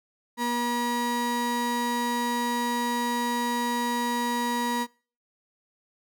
35% pulse tone pair together, 240 / 960 Hz, B3 / B5, -49 / -49 cents, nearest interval 2 octaves, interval 2400 cents, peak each -27 dBFS, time 0.37-4.87 s, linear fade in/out 50 ms, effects noise-tail reverb RT60 0.4 s tail -24 dB re dry

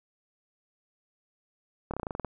slowing click train, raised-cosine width 1 ms, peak -19 dBFS, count 10, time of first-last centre 1.91-2.247 s, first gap 27 ms, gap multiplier 1.08, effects none

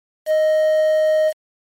triangle tone with quantisation, 622.3 Hz, D#5, in tune, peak -11 dBFS, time 0.26-1.33 s, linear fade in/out 50 ms, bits 6, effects MP3 64 kbps

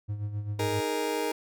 triangle tone with tremolo, 103.83 Hz, G#2, in tune, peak -26 dBFS, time 0.08-0.81 s, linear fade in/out 20 ms, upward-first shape sine, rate 7.6 Hz, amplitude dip 60%
30% pulse chord, D# suspended fourth, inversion none, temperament just, 311.1 / 414.8 / 466.7 Hz, D#4 / G#4 / A#4, 0 / -2 / +2 cents, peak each -31 / -30 / -28 dBFS, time 0.59-1.32 s, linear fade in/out 5 ms
effects none

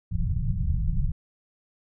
pink low-pass noise, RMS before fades -25 dBFS, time 0.11-1.12 s, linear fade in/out 10 ms, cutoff 180 Hz, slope 96 dB/octave, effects none

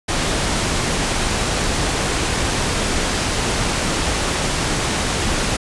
pink low-pass noise, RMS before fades -20 dBFS, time 0.08-5.57 s, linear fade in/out 10 ms, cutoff 9800 Hz, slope 24 dB/octave, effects resampled to 24000 Hz

